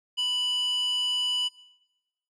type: tone with high-pass filter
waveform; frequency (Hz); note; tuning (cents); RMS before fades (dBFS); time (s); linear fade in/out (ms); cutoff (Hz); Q
square; 989; B5; +2; -27; 0.17-1.49; 20; 2800; 5.8
effects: noise-tail reverb RT60 1.0 s tail -22 dB re dry + resampled to 24000 Hz